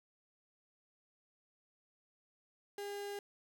35% pulse tone, 405.1 Hz, G#4, 43 cents flat, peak -39 dBFS, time 2.78-3.19 s, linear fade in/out 2 ms, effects none

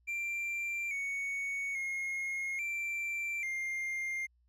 triangle tone with pitch steps, 2363 / 2225 / 2151 / 2350 / 2111 Hz, D7 / C#7 / C7 / D7 / C7, +10 / +6 / +47 / +1 / +15 cents, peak -32 dBFS, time 0.07-4.27 s, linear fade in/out 20 ms, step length 840 ms, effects added 60 Hz sine -67 dBFS peak until 4.48 s

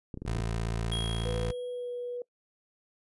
clicks, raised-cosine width 3 ms, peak -25 dBFS, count 7, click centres 0.142 / 0.174 / 0.22 / 0.252 / 0.317 / 0.361 / 0.394 s
20% pulse tone, 56.4 Hz, A1, 44 cents sharp, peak -25 dBFS, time 0.26-1.52 s, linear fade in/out 10 ms
square tone with exponential decay, 3281 Hz, G#7, 22 cents flat, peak -32 dBFS, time 0.92-2.17 s, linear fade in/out 0 ms, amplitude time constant 270 ms
sine tone with pitch glide, 493.9 to 487.9 Hz, B4 to B4, 0 to -21 cents, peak -33 dBFS, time 1.25-2.22 s, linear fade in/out 2 ms, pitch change -21 cents, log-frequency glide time 1.7-1.9 s
effects noise-tail reverb RT60 0.1 s tail -22 dB re dry + resampled to 24000 Hz

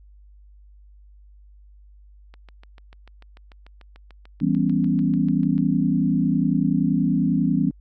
click train, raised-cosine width 0.3 ms, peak -31 dBFS, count 23, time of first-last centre 2.34-5.58 s, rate 6.79 Hz
sine chord, C# half-diminished seventh, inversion first, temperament equal, 164.81 / 196 / 246.9 / 277.2 Hz, E3 / G3 / B3 / C#4, 0 / 0 / 0 / 0 cents, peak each -23 dBFS, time 4.41-7.71 s, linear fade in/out 10 ms
effects added 50 Hz sine -46 dBFS peak until 7.8 s

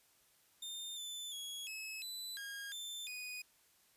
sawtooth tone with pitch steps, 3621 / 3519 / 3335 / 2582 / 3990 / 1628 / 3548 / 2481 Hz, A7 / A7 / G#7 / E7 / B7 / G#6 / A7 / D#7, +49 / 0 / +7 / -37 / +17 / -35 / +14 / -6 cents, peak -40 dBFS, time 0.62-3.42 s, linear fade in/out 5 ms, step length 350 ms, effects white hiss -70 dBFS RMS until 3.96 s + resampled to 32000 Hz

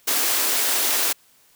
white high-pass noise, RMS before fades -21 dBFS, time 0.07-1.13 s, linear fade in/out 10 ms, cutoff 240 Hz, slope 96 dB/octave, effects white hiss -57 dBFS RMS until 1.55 s

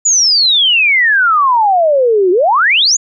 sine exponential two-way sweep, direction down then up, 7040 to 349.2 to 7040 Hz, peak -7 dBFS, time 0.05-2.97 s, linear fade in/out 10 ms, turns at 2.31 s, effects none

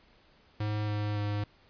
square tone with pitch steps, 105.7 / 104.61 / 103.52 Hz, G#2 / G#2 / G#2, +31 / +13 / -5 cents, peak -30 dBFS, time 0.6-1.44 s, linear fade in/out 5 ms, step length 280 ms, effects pink hiss -62 dBFS RMS until 1.69 s + resampled to 11025 Hz

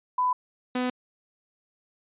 sine / sawtooth tone pair in turn, 1000 / 250.7 Hz, B5 / B3, +21 / +26 cents, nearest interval 2 octaves, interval 2395 cents, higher first, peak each -21 dBFS, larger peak neither, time 0.18-0.33 / 0.75-0.9 s, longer neither, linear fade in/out 5 ms, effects resampled to 8000 Hz

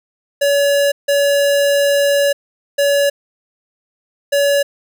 square tone bursts at uneven times, 567 Hz, C#5, 39 cents sharp, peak -12 dBFS, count 4, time 0.41-0.92 / 1.08-2.33 / 2.78-3.1 / 4.32-4.63 s, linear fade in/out 10 ms, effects none

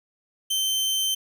sawtooth tone, 3101 Hz, G7, 19 cents flat, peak -19 dBFS, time 0.5-1.15 s, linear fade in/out 10 ms, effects none

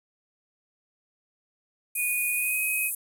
sine tone with pitch glide, 2465 to 2526 Hz, D#7 to D#7, -17 to +26 cents, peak -26 dBFS, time 1.95-2.91 s, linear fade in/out 50 ms, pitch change +43 cents, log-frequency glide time 2.33-2.62 s
white band-pass noise, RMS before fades -31 dBFS, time 1.95-2.95 s, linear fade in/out 5 ms, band 8800 to 13000 Hz, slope 48 dB/octave
effects none

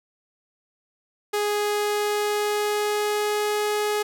sawtooth tone with pitch glide, 415.3 to 419.2 Hz, G#4 to G#4, 0 to +16 cents, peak -18 dBFS, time 1.33-4.03 s, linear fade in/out 10 ms, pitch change +16 cents, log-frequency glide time 1.56-3.62 s, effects none

